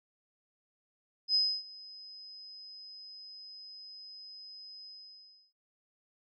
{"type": "tone with ADSR envelope", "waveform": "sine", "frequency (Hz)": 5050, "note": "D#8", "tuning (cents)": 25, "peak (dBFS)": -23, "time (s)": [1.28, 5.53], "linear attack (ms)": 66, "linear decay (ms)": 280, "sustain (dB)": -23, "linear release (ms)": 670, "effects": []}